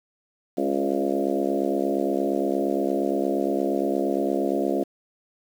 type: harmonic tone with a mistuned harmonic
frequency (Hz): 68.6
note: C#2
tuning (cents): -17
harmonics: 3 / 4 / 5 / 6 / 7 / 8 / 9 / 10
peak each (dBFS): -31 / -27 / -27 / -31 / -32 / -31 / -31 / -32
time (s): 0.57-4.84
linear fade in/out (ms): 10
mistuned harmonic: 5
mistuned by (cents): +28
effects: 8-bit